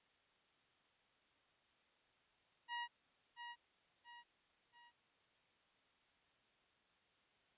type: tone with echo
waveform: 20% pulse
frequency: 954 Hz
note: A#5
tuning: 40 cents sharp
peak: -37 dBFS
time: 2.68-2.88 s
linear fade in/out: 50 ms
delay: 680 ms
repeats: 3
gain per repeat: -7 dB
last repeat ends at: 4.92 s
effects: white hiss -75 dBFS RMS until 7.57 s + resampled to 8000 Hz

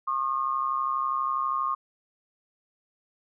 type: tone pair together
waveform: sine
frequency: 1080.7 / 1213 Hz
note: C#6 / D#6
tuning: -44 / -44 cents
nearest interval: major second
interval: 200 cents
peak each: -27 / -28 dBFS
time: 0.07-1.75 s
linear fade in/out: 10 ms
effects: none

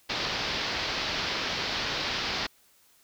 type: low-pass noise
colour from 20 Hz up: white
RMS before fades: -31 dBFS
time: 0.09-2.47 s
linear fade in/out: 10 ms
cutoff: 5100 Hz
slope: 48 dB/octave
effects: white hiss -62 dBFS RMS until 3.03 s

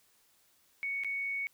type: tone with dropouts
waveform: sine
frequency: 2224 Hz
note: C#7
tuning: 5 cents sharp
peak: -32 dBFS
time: 0.83-1.47 s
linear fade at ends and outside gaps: 0 ms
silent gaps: 1.036-1.046 s
effects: white hiss -68 dBFS RMS until 1.53 s

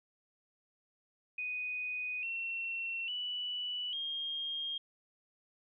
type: tone with pitch steps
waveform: sine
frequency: 2489 / 2714 / 2960 / 3228 Hz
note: D#7 / E7 / F#7 / G#7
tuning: 0 / +50 / 0 / -50 cents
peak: -35 dBFS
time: 1.38-4.78 s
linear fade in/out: 5 ms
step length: 850 ms
effects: none

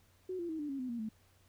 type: tone with pitch steps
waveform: sine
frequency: 370 / 343.2 / 318.4 / 295.4 / 274 / 254.2 / 235.8 / 218.7 Hz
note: F#4 / F4 / D#4 / D4 / C#4 / C4 / A#3 / A3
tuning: 0 / -30 / +40 / +10 / -20 / -50 / +20 / -10 cents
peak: -36 dBFS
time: 0.29-1.09 s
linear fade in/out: 5 ms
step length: 100 ms
effects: added 92 Hz sine -68 dBFS peak until 1.48 s + pink hiss -69 dBFS RMS until 1.48 s

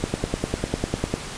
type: click train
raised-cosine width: 2 ms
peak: -8 dBFS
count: 12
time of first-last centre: 0.04-1.14 s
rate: 10 Hz
effects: pink hiss -34 dBFS RMS until 1.37 s + resampled to 22050 Hz

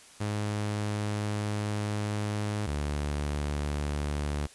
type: tone pair in turn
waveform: sawtooth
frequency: 104.5 / 73.14 Hz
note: G#2 / D2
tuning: +11 / -7 cents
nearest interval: tritone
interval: 618 cents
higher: first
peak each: -25 dBFS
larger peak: neither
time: 0.2-2.67 / 2.67-4.47 s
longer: first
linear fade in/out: 10 ms
effects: white hiss -53 dBFS RMS until 4.54 s + resampled to 24000 Hz

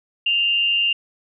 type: tone with amplitude modulation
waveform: sine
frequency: 2794 Hz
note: F7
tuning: in tune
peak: -14 dBFS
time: 0.26-0.93 s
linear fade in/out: 5 ms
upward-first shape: sine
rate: 209 Hz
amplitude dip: 45%
effects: none

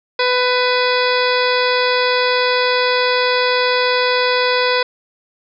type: harmonic tone with a mistuned harmonic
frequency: 498.7 Hz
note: B4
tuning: 17 cents sharp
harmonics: 1 / 2 / 3 / 4 / 5 / 7 / 8 / 9 / 10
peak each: -17 / -20 / -22 / -23 / -24 / -25 / -26 / -27 / -27 dBFS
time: 0.19-4.83 s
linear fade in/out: 5 ms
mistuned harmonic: 7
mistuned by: -37 cents
effects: none

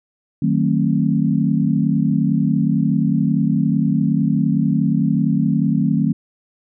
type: chord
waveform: sine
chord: D# diminished seventh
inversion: none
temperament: just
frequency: 155.56 / 186.68 / 224 / 268.8 Hz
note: D#3 / F#3 / A3 / C4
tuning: 0 / +16 / +31 / +47 cents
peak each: -19 / -20 / -19 / -21 dBFS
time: 0.42-6.13 s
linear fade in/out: 5 ms
effects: none

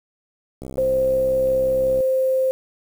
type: click train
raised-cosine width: 2 ms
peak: -20 dBFS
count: 92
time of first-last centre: 0.62-2.005 s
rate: 65.7 Hz
type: tone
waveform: sine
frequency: 523.3 Hz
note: C5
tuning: in tune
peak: -16 dBFS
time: 0.78-2.51 s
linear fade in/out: 0 ms
effects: 7-bit

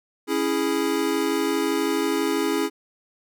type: chord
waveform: square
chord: C# minor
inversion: none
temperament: equal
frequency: 277.2 / 329.6 / 415.3 Hz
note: C#4 / E4 / G#4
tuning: 0 / 0 / 0 cents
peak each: -27 / -26 / -26 dBFS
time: 0.27-2.7 s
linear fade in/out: 50 ms
effects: none

